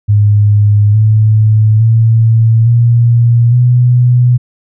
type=tone with pitch steps; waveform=sine; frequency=103.83 / 108.36 / 113.1 / 118.04 / 123.19 Hz; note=G#2 / A2 / A2 / A#2 / B2; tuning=0 / -26 / +48 / +22 / -4 cents; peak=-4 dBFS; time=0.08-4.38 s; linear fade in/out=20 ms; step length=860 ms; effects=none